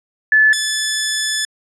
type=tone pair in turn; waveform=sine / 10% pulse; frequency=1734 / 1734 Hz; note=A6 / A6; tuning=-26 / -26 cents; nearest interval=unison; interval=0 cents; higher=neither; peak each=-8 dBFS; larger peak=neither; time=0.32-0.53 / 0.53-1.45 s; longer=second; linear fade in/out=2 ms; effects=resampled to 22050 Hz